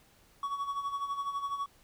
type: tone with tremolo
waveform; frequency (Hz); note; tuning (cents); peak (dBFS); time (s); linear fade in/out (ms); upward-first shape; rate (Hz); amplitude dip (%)
triangle; 1123; C#6; +22; -28; 0.43-1.66; 2; sine; 12; 65
effects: pink hiss -63 dBFS RMS until 1.83 s